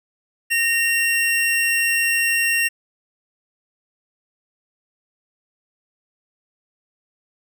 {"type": "tone pair together", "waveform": "square", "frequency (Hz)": [1849.7, 2742], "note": ["A#6", "F7"], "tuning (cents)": [-14, -32], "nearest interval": "perfect fifth", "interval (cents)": 682, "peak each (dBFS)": [-21, -20], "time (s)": [0.5, 2.69], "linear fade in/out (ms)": 20, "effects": []}